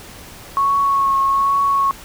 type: tone with vibrato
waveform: sine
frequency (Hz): 1102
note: C#6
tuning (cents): -11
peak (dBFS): -13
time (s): 0.57-1.91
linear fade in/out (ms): 0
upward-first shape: triangle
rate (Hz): 1.2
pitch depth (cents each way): 23
effects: pink hiss -38 dBFS RMS until 2.04 s